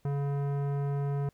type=tone with tanh clipping; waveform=sine; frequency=141.3 Hz; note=C#3; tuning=34 cents sharp; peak=-30 dBFS; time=0.05-1.29 s; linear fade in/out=2 ms; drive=16 dB; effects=pink hiss -70 dBFS RMS until 1.33 s